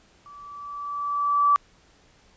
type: tone with level ramp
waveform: sine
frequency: 1156 Hz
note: D6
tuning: 28 cents flat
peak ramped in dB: -43 to -14 dBFS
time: 0.26-1.56 s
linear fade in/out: 0 ms
effects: pink hiss -58 dBFS RMS until 2.36 s + resampled to 16000 Hz